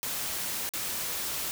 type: noise with dropouts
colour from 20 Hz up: white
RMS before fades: -33 dBFS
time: 0.03-1.51 s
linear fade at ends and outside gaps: 0 ms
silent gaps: 0.691-0.736 s
effects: none